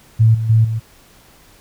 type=tone with level steps; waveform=sine; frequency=111.8 Hz; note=A2; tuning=28 cents sharp; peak=-7 / -17 / -8 / -17 dBFS; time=0.19-0.8 s; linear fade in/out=20 ms; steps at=0.34 / 0.49 / 0.64 s; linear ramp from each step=10 ms; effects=pink hiss -48 dBFS RMS until 1.6 s